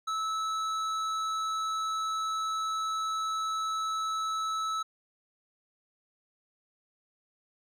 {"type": "tone with hard clipping", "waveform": "sine", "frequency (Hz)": 1305, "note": "E6", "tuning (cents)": -18, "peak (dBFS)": -31, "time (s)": [0.07, 4.83], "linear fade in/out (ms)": 10, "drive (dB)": 10, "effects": []}